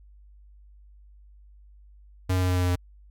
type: tone with pitch steps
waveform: square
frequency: 92.5 / 91.91 / 91.33 / 90.75 / 90.18 / 89.61 / 89.04 Hz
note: F#2 / F#2 / F#2 / F#2 / F#2 / F2 / F2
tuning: 0 / -11 / -22 / -33 / -44 / +45 / +34 cents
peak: -22 dBFS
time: 2.29-2.759 s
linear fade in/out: 10 ms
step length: 67 ms
effects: added 50 Hz sine -49 dBFS peak until 3.1 s